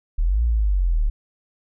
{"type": "linear two-way sweep", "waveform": "sine", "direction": "up then down", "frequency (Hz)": [34.72, 59.5, 34.72], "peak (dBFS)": -16, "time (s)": [0.18, 1.1], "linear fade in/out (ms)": 10, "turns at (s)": 0.43, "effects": []}